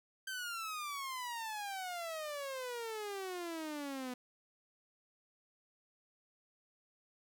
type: exponential sweep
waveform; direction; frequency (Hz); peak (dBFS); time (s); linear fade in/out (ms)
sawtooth; down; 1568 to 246.9; -36; 0.27-4.14; 5
effects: none